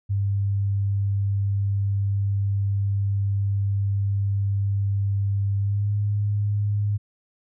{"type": "tone with pitch glide", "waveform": "sine", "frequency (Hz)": [99.6, 102.99], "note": ["G2", "G#2"], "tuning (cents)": [28, -14], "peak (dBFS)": -20, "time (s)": [0.09, 6.98], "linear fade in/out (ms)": 20, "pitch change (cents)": 58, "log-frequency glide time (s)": [5.58, 5.92], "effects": []}